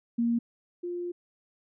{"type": "tone pair in turn", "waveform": "sine", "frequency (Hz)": [234.4, 351.2], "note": ["A#3", "F4"], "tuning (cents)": [10, 10], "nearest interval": "perfect fifth", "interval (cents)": 700, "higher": "second", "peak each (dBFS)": [-23, -31], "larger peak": "first", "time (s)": [[0.18, 0.39], [0.83, 1.12]], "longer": "second", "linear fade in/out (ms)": 10, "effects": []}